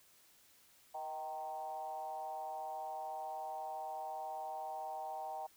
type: tone with frequency modulation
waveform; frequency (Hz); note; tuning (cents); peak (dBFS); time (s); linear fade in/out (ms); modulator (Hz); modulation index
sine; 777; G5; -16; -40; 0.94-5.47; 10; 148; 0.93
effects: white hiss -66 dBFS RMS until 5.56 s